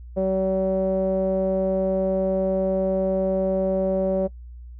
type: tone with low-pass filter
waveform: sawtooth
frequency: 190 Hz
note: F#3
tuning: 46 cents sharp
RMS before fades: -22 dBFS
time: 0.16-4.28 s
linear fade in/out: 20 ms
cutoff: 550 Hz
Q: 6.3
effects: noise-tail reverb RT60 0.1 s tail -20 dB re dry + added 60 Hz sine -37 dBFS peak until 4.79 s